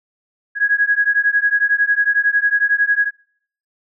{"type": "beating tone pair", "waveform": "sine", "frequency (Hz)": [1653, 1664], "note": ["G#6", "G#6"], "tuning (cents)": [-9, 3], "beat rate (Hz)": 11, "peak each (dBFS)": -16, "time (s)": [0.55, 3.11], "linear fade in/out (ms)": 50, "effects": ["noise-tail reverb RT60 0.6 s tail -24 dB re dry"]}